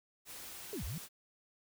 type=noise; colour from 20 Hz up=white; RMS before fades=-48 dBFS; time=0.25-1.09 s; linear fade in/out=50 ms
type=linear two-way sweep; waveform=sine; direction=down then up; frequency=452.2 to 46.25 to 183.3 Hz; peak=-38 dBFS; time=0.73-0.98 s; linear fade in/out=0 ms; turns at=0.84 s
effects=none